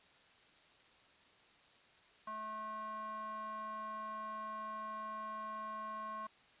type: tone with band-pass filter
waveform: square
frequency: 216.5 Hz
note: A3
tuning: 28 cents flat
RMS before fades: -44 dBFS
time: 2.27-6.27 s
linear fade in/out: 5 ms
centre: 1100 Hz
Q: 5
effects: white hiss -65 dBFS RMS until 6.6 s + resampled to 8000 Hz